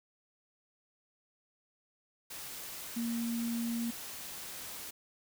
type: tone in noise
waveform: sine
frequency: 233.1 Hz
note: A#3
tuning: in tune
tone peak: -32 dBFS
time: 2.96-3.91 s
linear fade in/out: 10 ms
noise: white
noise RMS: -44 dBFS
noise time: 2.3-4.91 s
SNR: +9 dB
effects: none